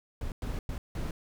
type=noise bursts at uneven times; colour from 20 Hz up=brown; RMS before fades=-34 dBFS; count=4; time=0.21-0.32 / 0.42-0.59 / 0.69-0.78 / 0.95-1.11 s; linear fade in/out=2 ms; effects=none